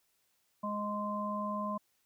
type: harmonic tone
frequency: 207.9 Hz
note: G#3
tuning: 2 cents sharp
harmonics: 1 / 3 / 5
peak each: -37 / -40 / -36 dBFS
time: 0.63-1.78 s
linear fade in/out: 10 ms
effects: white hiss -75 dBFS RMS until 2.05 s